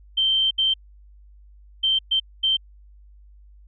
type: tone bursts at uneven times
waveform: sine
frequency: 3125 Hz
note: G7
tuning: 6 cents flat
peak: -17 dBFS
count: 5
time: 0.17-0.51 / 0.58-0.74 / 1.83-1.99 / 2.11-2.2 / 2.43-2.57 s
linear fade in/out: 10 ms
effects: added 50 Hz sine -46 dBFS peak until 3.67 s